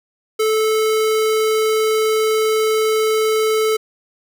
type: tone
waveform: square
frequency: 436.2 Hz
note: A4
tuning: 15 cents flat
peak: -15 dBFS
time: 0.39-3.77 s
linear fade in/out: 10 ms
effects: none